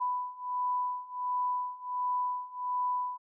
sine beating tone pair, 993 / 994.4 Hz, B5 / B5, +9 / +12 cents, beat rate 1.4 Hz, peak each -34 / -32 dBFS, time 0-3.18 s, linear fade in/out 20 ms, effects none

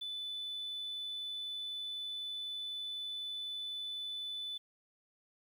sine tone, 3496 Hz, A7, 12 cents flat, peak -37 dBFS, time 0.01-4.58 s, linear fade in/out 10 ms, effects tanh soft clip ceiling -34 dBFS + 11-bit

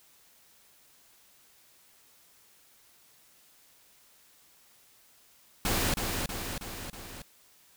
pink noise with echo, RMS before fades -28 dBFS, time 5.65-5.94 s, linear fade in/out 2 ms, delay 320 ms, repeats 4, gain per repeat -4 dB, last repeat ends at 7.22 s, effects white hiss -61 dBFS RMS until 7.76 s

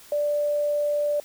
sine tone, 587.3 Hz, D5, in tune, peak -21 dBFS, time 0.12-1.2 s, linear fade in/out 2 ms, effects white hiss -49 dBFS RMS until 1.24 s

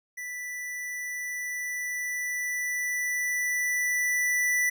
square tone with level ramp, 1975.5 Hz, B6, in tune, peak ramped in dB -35 to -23 dBFS, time 0.17-4.7 s, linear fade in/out 10 ms, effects none

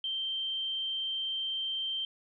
sine tone, 3136 Hz, G7, in tune, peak -31 dBFS, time 0.04-2.05 s, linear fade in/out 2 ms, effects none

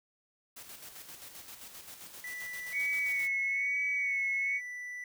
white noise with tremolo, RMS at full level -47 dBFS, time 0.56-3.28 s, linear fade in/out 10 ms, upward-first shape square, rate 7.6 Hz, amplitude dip 45%
triangle tone, 1975.5 Hz, B6, in tune, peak -37 dBFS, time 2.24-5.04 s, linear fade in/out 2 ms
sine tone with vibrato, 2227 Hz, C#7, 7 cents sharp, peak -29 dBFS, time 2.72-4.61 s, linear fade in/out 50 ms, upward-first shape sine, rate 1.1 Hz, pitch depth 35 cents each way
effects none

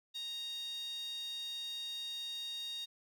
sawtooth tone with high-pass filter, 932.3 Hz, A#5, in tune, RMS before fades -42 dBFS, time 0.14-2.86 s, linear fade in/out 20 ms, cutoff 3700 Hz, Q 8.8, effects none

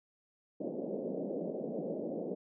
white band-pass noise, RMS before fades -38 dBFS, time 0.6-2.35 s, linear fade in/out 10 ms, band 170 to 590 Hz, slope 48 dB/octave, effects none

